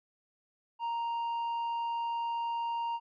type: tone with tanh clipping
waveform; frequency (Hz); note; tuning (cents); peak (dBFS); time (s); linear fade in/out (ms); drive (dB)
triangle; 932.3; A#5; 0; -32; 0.79-3; 50; 9
effects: none